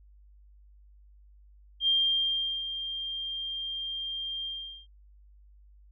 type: tone with ADSR envelope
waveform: sine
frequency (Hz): 3192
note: G7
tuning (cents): +31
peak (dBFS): -21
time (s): 1.8-4.87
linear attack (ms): 75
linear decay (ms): 760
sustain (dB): -11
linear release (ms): 420
effects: added 50 Hz sine -53 dBFS peak until 5.91 s